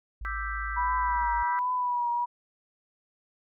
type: tone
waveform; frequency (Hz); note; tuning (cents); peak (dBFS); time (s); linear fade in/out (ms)
sine; 54.4; A1; -19; -34; 0.21-1.43; 5
type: chord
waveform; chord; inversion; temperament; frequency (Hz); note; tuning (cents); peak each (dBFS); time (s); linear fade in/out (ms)
sine; E minor seventh; third; equal with one note detuned; 1179.4 / 1318.5 / 1568 / 1975.5; D6 / E6 / G6 / B6; +7 / 0 / 0 / 0; -38 / -37 / -35 / -39; 0.25-1.59; 0
type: tone with vibrato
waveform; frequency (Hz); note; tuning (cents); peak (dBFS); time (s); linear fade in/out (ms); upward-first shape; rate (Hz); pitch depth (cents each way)
sine; 977; B5; -19; -25; 0.76-2.26; 20; triangle; 1.3; 49
effects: none